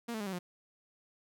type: tone with pitch steps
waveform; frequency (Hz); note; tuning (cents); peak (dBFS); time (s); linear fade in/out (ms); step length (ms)
sawtooth; 234.9 / 219.2 / 204.5 / 190.8 / 178.02; A#3 / A3 / G#3 / G3 / F3; +13 / -6 / -26 / -47 / +33; -32; 0.08-0.39; 10; 62
effects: none